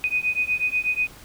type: beating tone pair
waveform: sine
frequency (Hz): 2489 / 2497.2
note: D#7 / D#7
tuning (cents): 0 / +6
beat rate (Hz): 8.2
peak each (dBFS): -24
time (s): 0.04-1.07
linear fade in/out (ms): 0
effects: pink hiss -46 dBFS RMS until 1.24 s